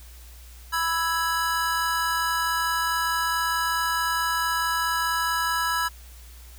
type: chord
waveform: square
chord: E major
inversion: second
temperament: equal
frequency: 987.8 / 1318.5 / 1661.2 Hz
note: B5 / E6 / G#6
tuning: 0 / 0 / 0 cents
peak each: -28 dBFS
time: 0.72-5.89 s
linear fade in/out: 20 ms
effects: added 60 Hz sine -43 dBFS peak until 6.58 s + white hiss -51 dBFS RMS until 6.58 s